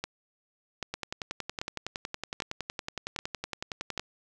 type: two click trains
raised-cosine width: 0.2 ms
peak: -16 / -15 dBFS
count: 34 / 6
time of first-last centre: 0.94-3.996 / 0.04-3.977 s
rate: 10.8 / 1.27 Hz
effects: none